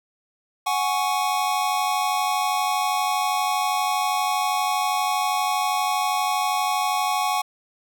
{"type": "chord", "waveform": "square", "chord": "F# suspended second", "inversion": "none", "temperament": "just", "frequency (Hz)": [740, 832.5, 1110], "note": ["F#5", "G#5", "C#6"], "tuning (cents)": [0, 4, 2], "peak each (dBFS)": -26, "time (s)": [0.66, 7.42], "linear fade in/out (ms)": 10, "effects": []}